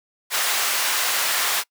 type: high-pass noise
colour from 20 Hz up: pink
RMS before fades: -22 dBFS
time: 0.3-1.64 s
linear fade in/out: 50 ms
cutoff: 1100 Hz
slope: 12 dB/octave
effects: noise-tail reverb RT60 0.1 s tail -24 dB re dry